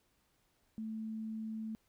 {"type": "tone", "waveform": "sine", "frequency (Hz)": 220, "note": "A3", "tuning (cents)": 0, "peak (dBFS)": -38, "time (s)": [0.78, 1.75], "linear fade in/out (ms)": 0, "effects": ["pink hiss -75 dBFS RMS until 1.88 s"]}